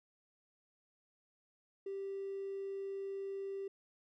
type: tone with hard clipping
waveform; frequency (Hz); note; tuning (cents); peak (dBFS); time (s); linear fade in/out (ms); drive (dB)
triangle; 392; G4; 0; -39; 1.86-3.68; 5; 3
effects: none